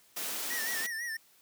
white high-pass noise, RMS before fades -36 dBFS, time 0.16-0.87 s, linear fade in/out 10 ms, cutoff 190 Hz, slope 48 dB/octave
square tone with vibrato, 1851 Hz, A#6, 13 cents flat, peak -35 dBFS, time 0.5-1.17 s, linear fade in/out 5 ms, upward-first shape sine, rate 6 Hz, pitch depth 83 cents each way
effects white hiss -63 dBFS RMS until 1.41 s + high-pass 100 Hz 12 dB/octave

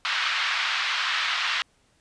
pink band-pass noise, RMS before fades -26 dBFS, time 0.05-1.62 s, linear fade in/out 0 ms, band 1200 to 4200 Hz, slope 24 dB/octave, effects pink hiss -64 dBFS RMS until 2 s + resampled to 22050 Hz

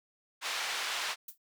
white band-pass noise, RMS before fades -35 dBFS, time 0.41-1.16 s, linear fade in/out 50 ms, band 790 to 3900 Hz, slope 12 dB/octave
violet noise with exponential decay, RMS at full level -38 dBFS, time 1.28-1.38 s, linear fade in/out 5 ms, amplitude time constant 20 ms
effects none

